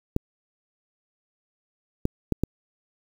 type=clicks; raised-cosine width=3 ms; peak=-9 dBFS; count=4; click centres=0.164 / 2.054 / 2.323 / 2.436 s; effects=7-bit